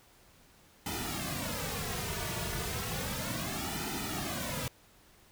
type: noise with flanger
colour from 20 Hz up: pink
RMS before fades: -36 dBFS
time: 0.86-4.68 s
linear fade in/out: 2 ms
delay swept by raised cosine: 1.8 to 3.8 ms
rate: 0.33 Hz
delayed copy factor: -1
effects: pink hiss -61 dBFS RMS until 5.31 s